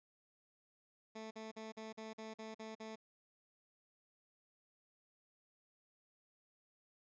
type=tone bursts; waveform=15% pulse; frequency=220 Hz; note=A3; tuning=in tune; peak=-40 dBFS; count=9; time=1.15-2.958 s; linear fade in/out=10 ms; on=160 ms; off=46 ms; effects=resampled to 16000 Hz